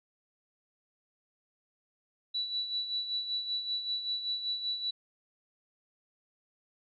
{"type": "tone with tremolo", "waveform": "sine", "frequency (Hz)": 3944, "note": "B7", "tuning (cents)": -3, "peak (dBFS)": -29, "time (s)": [2.34, 4.91], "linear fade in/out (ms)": 10, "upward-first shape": "sine", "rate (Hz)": 5.2, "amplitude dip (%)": 60, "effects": []}